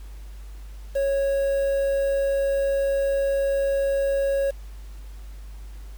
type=tone with quantisation; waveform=triangle; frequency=551 Hz; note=C#5; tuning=11 cents flat; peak=-18 dBFS; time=0.95-4.51 s; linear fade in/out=10 ms; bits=7; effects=added 50 Hz sine -36 dBFS peak until 5.97 s + pink hiss -54 dBFS RMS until 5.97 s